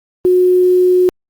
sine tone with quantisation, 363.9 Hz, F#4, 29 cents flat, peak -7 dBFS, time 0.25-1.09 s, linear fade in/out 0 ms, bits 6, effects Opus 32 kbps

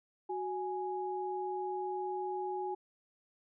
sine tone pair together, 370.6 / 832 Hz, F#4 / G#5, +3 / +3 cents, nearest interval octave + major second, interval 1400 cents, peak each -37 / -37 dBFS, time 0.29-2.75 s, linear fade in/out 10 ms, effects none

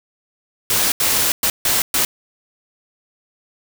white noise bursts at uneven times, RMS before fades -17 dBFS, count 5, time 0.7-0.92 / 1-1.32 / 1.43-1.5 / 1.65-1.82 / 1.94-2.05 s, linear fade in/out 2 ms, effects none

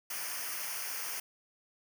white noise with comb filter, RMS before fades -38 dBFS, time 0.1-1.2 s, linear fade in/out 5 ms, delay 0.26 ms, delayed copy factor -0.8, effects none

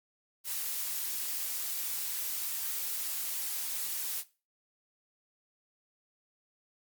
blue noise, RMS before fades -35 dBFS, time 0.44-4.24 s, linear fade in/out 50 ms, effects noise-tail reverb RT60 0.3 s tail -17 dB re dry + Opus 48 kbps

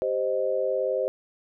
sine chord, C minor, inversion second, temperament equal, 392 / 523.3 / 622.3 Hz, G4 / C5 / Eb5, 0 / 0 / 0 cents, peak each -30 / -25 / -29 dBFS, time 0.02-1.08 s, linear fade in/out 0 ms, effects none

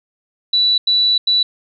sine tone bursts at uneven times, 3951 Hz, B7, in tune, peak -11 dBFS, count 3, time 0.53-0.78 / 0.87-1.18 / 1.27-1.43 s, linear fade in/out 5 ms, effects none

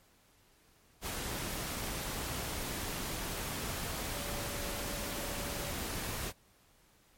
sine tone in noise, 573 Hz, D5, 43 cents flat, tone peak -46 dBFS, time 4.12-5.76 s, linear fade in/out 50 ms, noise pink, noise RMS -38 dBFS, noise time 1.01-6.33 s, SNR -11 dB, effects pink hiss -66 dBFS RMS until 7.17 s + MP3 64 kbps

